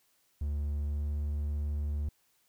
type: tone with pitch glide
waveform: triangle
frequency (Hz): 72.9 to 73.49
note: D2 to D2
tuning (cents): -12 to +2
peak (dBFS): -28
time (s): 0.41-2.09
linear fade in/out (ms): 5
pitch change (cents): +14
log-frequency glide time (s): 0.86-1.06
effects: white hiss -71 dBFS RMS until 2.48 s